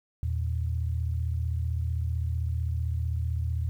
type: tone pair together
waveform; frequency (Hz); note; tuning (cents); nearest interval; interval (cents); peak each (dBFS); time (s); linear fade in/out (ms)
sine; 80.91 / 116.54; E2 / A#2; -32 / 0; tritone; 632; -27 / -32; 0.23-3.69; 0
effects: 10-bit